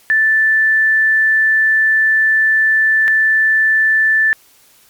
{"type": "tone pair in turn", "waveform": "sine", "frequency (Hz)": [1760, 1760], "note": ["A6", "A6"], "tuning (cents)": [0, 0], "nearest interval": "unison", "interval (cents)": 0, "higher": "neither", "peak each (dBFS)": -9, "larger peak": "neither", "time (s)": [[0.1, 3.08], [3.08, 4.33]], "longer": "first", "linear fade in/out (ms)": 0, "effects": ["white hiss -49 dBFS RMS until 4.89 s", "MP3 96 kbps"]}